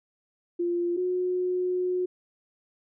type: tone pair in turn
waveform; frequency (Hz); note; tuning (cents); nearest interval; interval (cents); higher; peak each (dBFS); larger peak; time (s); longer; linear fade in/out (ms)
sine; 347.5 / 363.4; F4 / F#4; -9 / -31; minor second; 78; second; -24; neither; 0.59-0.97 / 0.97-2.06; second; 10
effects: none